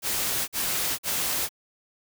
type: noise bursts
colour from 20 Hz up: white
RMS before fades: -27 dBFS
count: 3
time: 0.02-1.492 s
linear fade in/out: 50 ms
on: 460 ms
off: 46 ms
effects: none